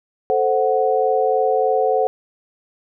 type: chord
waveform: sine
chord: F# diminished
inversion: first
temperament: equal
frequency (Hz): 440 / 523.3 / 740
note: A4 / C5 / F#5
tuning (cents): 0 / 0 / 0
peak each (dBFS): -19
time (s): 0.3-2.07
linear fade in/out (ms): 0
effects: none